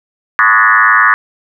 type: tone with frequency modulation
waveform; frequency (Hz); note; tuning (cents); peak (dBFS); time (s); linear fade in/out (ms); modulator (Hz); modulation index
sine; 1464; F#6; -19; -5; 0.39-1.14; 0; 108; 3.8
effects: none